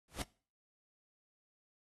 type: noise with exponential growth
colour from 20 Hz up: pink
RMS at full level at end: -35 dBFS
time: 0.08-0.22 s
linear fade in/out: 2 ms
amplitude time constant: 30 ms
effects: noise-tail reverb RT60 0.4 s tail -22 dB re dry + AAC 32 kbps